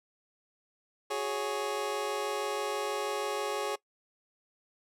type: chord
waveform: 25% pulse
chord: F# suspended second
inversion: none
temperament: just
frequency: 370 / 416.2 / 555 Hz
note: F#4 / G#4 / C#5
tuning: 0 / +4 / +2 cents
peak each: -36 / -30 / -32 dBFS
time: 1.1-3.76 s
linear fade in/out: 10 ms
effects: noise-tail reverb RT60 0.1 s tail -21 dB re dry + low-pass 12000 Hz 12 dB/octave